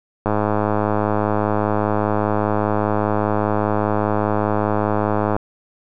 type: click train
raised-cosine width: 1 ms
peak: -5 dBFS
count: 537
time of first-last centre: 0.26-5.365 s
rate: 105 Hz
effects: none